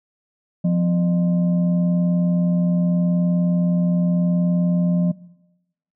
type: tone with frequency modulation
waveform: sine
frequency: 176.4 Hz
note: F3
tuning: 18 cents sharp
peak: -15 dBFS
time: 0.64-5.12 s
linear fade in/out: 10 ms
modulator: 432 Hz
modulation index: 0.35
effects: noise-tail reverb RT60 0.9 s tail -20 dB re dry